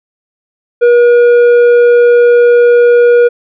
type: tone with tanh clipping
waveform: sine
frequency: 480 Hz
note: B4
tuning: 49 cents flat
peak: -4 dBFS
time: 0.81-3.29 s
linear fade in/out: 20 ms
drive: 7 dB
effects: none